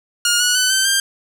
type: tone with pitch steps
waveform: 10% pulse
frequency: 1424 / 1463.2 / 1503.5 / 1544.8 / 1587.3 Hz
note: F6 / F#6 / F#6 / G6 / G6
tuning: +33 / -20 / +27 / -26 / +21 cents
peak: -5 dBFS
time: 0.25-1 s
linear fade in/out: 2 ms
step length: 150 ms
effects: none